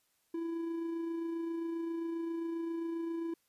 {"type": "tone with amplitude modulation", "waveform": "triangle", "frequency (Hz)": 332.8, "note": "E4", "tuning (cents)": 17, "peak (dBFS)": -31, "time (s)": [0.34, 3.34], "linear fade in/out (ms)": 5, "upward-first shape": "sine", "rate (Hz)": 27.5, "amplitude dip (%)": 30, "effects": ["white hiss -75 dBFS RMS until 3.48 s", "resampled to 32000 Hz"]}